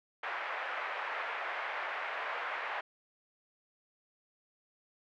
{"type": "band-pass noise", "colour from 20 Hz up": "white", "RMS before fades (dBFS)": -38, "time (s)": [0.23, 2.81], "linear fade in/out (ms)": 5, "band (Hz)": [560, 2100], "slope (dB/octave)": 24, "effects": []}